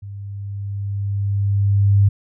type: tone with level ramp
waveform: sine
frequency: 100 Hz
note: G2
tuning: 35 cents sharp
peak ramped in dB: -30 to -9 dBFS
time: 0.02-2.09 s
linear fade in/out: 10 ms
effects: none